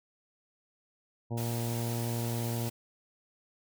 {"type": "harmonic tone", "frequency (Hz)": 117.2, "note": "A#2", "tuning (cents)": 10, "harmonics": [1, 2, 3, 4, 5, 6, 7, 8], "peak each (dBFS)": [-32, -38, -42, -44, -46, -48, -49, -50], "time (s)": [1.3, 2.7], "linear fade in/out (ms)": 20}
{"type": "noise", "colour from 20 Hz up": "white", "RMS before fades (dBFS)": -42, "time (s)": [1.37, 2.7], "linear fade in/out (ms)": 10}
{"effects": []}